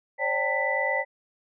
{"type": "tone cluster", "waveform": "sine", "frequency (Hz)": [537, 586, 784, 896, 1984], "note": ["C5", "D5", "G5", "A5", "B6"], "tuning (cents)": [45, -4, 0, 31, 7], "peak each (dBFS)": [-30, -31, -33, -32, -26], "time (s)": [0.18, 1.05], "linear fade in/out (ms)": 50, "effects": []}